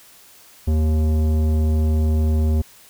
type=tone with tanh clipping; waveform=sine; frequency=77.78 Hz; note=D#2; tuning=in tune; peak=-17 dBFS; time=0.67-2.62 s; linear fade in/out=10 ms; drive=14 dB; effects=white hiss -48 dBFS RMS until 2.89 s